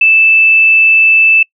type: tone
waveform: sine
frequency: 2637 Hz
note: E7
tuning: in tune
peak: -4 dBFS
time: 0.01-1.43 s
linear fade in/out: 5 ms
effects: noise-tail reverb RT60 0.1 s tail -25 dB re dry